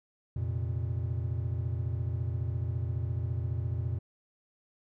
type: chord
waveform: triangle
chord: F suspended fourth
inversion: none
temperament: just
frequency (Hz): 87.31 / 116.41 / 130.96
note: F2 / Bb2 / C3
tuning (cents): 0 / -2 / +2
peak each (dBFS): -31 / -31 / -36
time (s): 0.36-3.99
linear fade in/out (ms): 5
effects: none